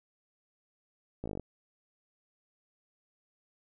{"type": "slowing click train", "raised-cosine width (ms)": 2, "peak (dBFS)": -24, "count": 9, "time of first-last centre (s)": [1.24, 1.397], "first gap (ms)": 17, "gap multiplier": 1.04, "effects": []}